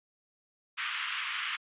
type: band-pass noise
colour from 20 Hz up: white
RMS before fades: -35 dBFS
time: 0.77-1.57 s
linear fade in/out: 20 ms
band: 1100 to 3300 Hz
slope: 48 dB/octave
effects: resampled to 8000 Hz